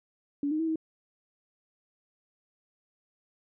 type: tone with pitch steps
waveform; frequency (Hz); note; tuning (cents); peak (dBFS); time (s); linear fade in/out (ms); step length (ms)
sine; 285.7 / 309.2 / 324.4 / 318.8; D4 / D#4 / E4 / D#4; -48 / -11 / -28 / +42; -26; 0.43-0.758; 2; 82
effects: none